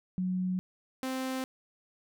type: tone pair in turn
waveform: sine / sawtooth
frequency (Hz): 183.9 / 260.9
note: F#3 / C4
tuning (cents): -10 / -5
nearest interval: tritone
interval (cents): 605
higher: second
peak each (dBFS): -28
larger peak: neither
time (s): 0.18-0.59 / 1.03-1.44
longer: neither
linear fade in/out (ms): 0
effects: none